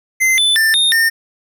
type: tone with pitch steps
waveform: square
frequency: 2069 / 3506 / 1781 / 3670 / 1818 Hz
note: C7 / A7 / A6 / A#7 / A#6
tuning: -20 / -7 / +21 / -28 / -44 cents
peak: -11 dBFS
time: 0.2-1.1 s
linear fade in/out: 20 ms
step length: 180 ms
effects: none